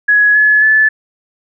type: tone with pitch steps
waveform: sine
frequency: 1678 / 1707.3 / 1737.2 Hz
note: G#6 / G#6 / A6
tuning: +17 / +47 / -23 cents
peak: -6 dBFS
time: 0.08-0.89 s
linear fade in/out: 10 ms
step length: 270 ms
effects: none